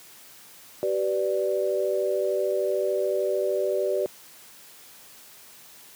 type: chord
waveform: sine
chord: G major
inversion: none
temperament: equal with one note detuned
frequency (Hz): 383.9 / 493.9 / 587.3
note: G4 / B4 / D5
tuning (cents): -36 / 0 / 0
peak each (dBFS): -26 / -29 / -26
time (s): 0.83-4.06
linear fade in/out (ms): 0
effects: white hiss -49 dBFS RMS until 5.95 s + high-pass 100 Hz 12 dB/octave